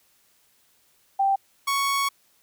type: tone pair in turn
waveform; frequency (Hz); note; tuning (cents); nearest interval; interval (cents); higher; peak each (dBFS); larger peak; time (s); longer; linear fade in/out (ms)
sine / sawtooth; 784 / 1111.2; G5 / C#6; 0 / +4; tritone; 604; second; -18; neither; 1.19-1.36 / 1.67-2.09; second; 10
effects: white hiss -63 dBFS RMS until 2.42 s